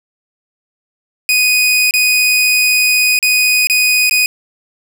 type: tone with dropouts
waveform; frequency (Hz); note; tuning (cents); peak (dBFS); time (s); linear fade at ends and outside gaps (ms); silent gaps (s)
sawtooth; 2489; D#7; 0; -6; 1.29-4.26; 1; 1.909-1.938 / 3.19-3.227 / 3.671-3.698 / 4.096-4.11
effects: none